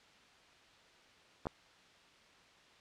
clicks, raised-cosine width 1 ms, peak -27 / -21 dBFS, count 2, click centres 1.456 / 1.469 s, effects white hiss -62 dBFS RMS until 2.8 s + low-pass 4000 Hz 12 dB/octave

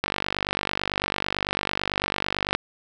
click train, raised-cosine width 0.3 ms, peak -7 dBFS, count 124, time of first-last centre 0.04-2.55 s, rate 49 Hz, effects none

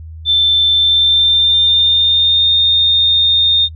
sine tone with pitch glide, 3545 to 3657 Hz, A7 to A#7, +12 to -34 cents, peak -8 dBFS, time 0.25-3.69 s, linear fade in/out 50 ms, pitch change +54 cents, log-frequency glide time 0.73-2.5 s, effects noise-tail reverb RT60 0.1 s tail -20 dB re dry + added 80 Hz sine -28 dBFS peak until 3.75 s

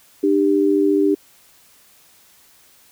sine tone pair together, 300.1 / 394.6 Hz, D4 / G4, +38 / +11 cents, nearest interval perfect fourth, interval 473 cents, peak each -16 dBFS, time 0.23-1.15 s, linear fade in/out 10 ms, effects white hiss -52 dBFS RMS until 2.91 s

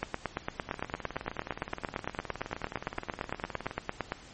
two click trains, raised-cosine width 0.5 ms, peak -15 / -22 dBFS, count 37 / 59, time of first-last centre 0.03-4.121 / 0.69-3.711 s, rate 8.8 / 19.2 Hz, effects pink hiss -51 dBFS RMS until 4.33 s + MP3 32 kbps

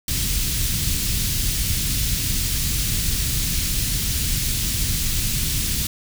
pink band-stop noise, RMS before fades -22 dBFS, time 0.08-5.87 s, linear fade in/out 2 ms, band 150 to 3600 Hz, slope 12 dB/octave, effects none

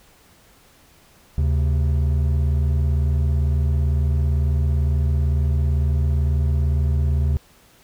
triangle tone pair together, 75.7 / 133.56 Hz, D#2 / C3, -47 / +36 cents, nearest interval minor seventh, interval 983 cents, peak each -15 / -22 dBFS, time 1.38-7.37 s, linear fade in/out 0 ms, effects pink hiss -53 dBFS RMS until 7.83 s

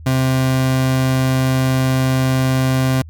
30% pulse tone, 130.81 Hz, C3, in tune, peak -11 dBFS, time 0.06-3.02 s, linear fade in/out 5 ms, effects added 80 Hz sine -33 dBFS peak until 3.09 s

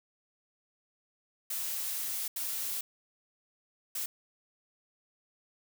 blue noise bursts at uneven times, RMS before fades -35 dBFS, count 3, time 1.5-2.28 / 2.36-2.81 / 3.95-4.06 s, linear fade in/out 5 ms, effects none

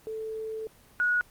sine tone pair in turn, 440 / 1457.1 Hz, A4 / F#6, 0 / -27 cents, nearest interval octave + major sixth, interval 2073 cents, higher second, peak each -32 / -22 dBFS, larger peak second, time 0.07-0.67 / 1-1.21 s, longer first, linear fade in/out 0 ms, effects pink hiss -57 dBFS RMS until 1.3 s + Opus 24 kbps

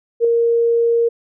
sine tone with ADSR envelope, 466.2 Hz, A#4, in tune, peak -8 dBFS, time 0.2-1.09 s, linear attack 46 ms, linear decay 3 ms, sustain -4 dB, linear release 12 ms, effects none

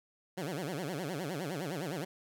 15% pulse tone with vibrato, 162.3 Hz, E3, 27 cents flat, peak -29 dBFS, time 0.37-2.05 s, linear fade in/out 10 ms, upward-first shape sine, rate 9.7 Hz, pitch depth 290 cents each way, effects none

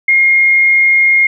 sine tone with frequency modulation, 2137 Hz, C7, 36 cents sharp, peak -6 dBFS, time 0.08-1.27 s, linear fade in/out 5 ms, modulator 38.4 Hz, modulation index 0.2, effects none

